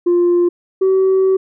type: tone pair in turn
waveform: sine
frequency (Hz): 350 / 380.5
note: F4 / F#4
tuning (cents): +4 / +48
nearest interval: minor second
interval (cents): 144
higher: second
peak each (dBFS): -8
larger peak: neither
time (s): 0.06-0.49 / 0.81-1.37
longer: second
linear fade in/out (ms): 10
effects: tanh soft clip ceiling -8 dBFS